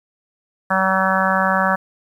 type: harmonic tone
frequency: 189.9 Hz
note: F#3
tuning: 45 cents sharp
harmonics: 1 / 3 / 4 / 5 / 6 / 7 / 8 / 9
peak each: -23 / -23 / -23 / -23 / -23 / -23 / -23 / -23 dBFS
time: 0.7-1.76 s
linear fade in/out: 10 ms
effects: 8-bit